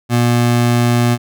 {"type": "tone", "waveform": "25% pulse", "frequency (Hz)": 120, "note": "B2", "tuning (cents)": -49, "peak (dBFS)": -7, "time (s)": [0.09, 1.18], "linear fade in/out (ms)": 50, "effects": []}